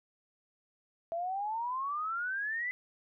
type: exponential sweep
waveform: sine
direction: up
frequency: 659.3 to 2029 Hz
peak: -32 dBFS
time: 1.12-2.71 s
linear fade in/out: 0 ms
effects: none